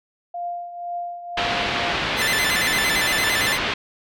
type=tone with tremolo; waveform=sine; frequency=698.5 Hz; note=F5; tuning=in tune; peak=-24 dBFS; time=0.34-1.93 s; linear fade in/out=5 ms; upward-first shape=triangle; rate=2 Hz; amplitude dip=70%
type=low-pass noise; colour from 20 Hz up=white; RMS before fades=-24 dBFS; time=1.37-3.74 s; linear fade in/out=5 ms; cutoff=3500 Hz; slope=24 dB/octave
type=tone with vibrato; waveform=sawtooth; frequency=1896 Hz; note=A#6; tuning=29 cents sharp; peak=-17 dBFS; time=2.16-3.59 s; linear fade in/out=50 ms; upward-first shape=square; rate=8.8 Hz; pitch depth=130 cents each way
effects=none